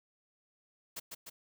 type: noise with echo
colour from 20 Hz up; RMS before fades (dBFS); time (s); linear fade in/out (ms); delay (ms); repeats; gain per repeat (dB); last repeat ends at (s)
white; -41; 0.96-1; 10; 150; 2; -3; 1.3
effects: none